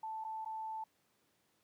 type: tone with dropouts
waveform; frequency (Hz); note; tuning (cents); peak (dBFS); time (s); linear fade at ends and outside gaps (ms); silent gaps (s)
sine; 880; A5; 0; -39; 0.03-0.84; 5; 0.241-0.247 / 0.448-0.458
effects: pink hiss -75 dBFS RMS until 1.63 s + high-pass 150 Hz 12 dB/octave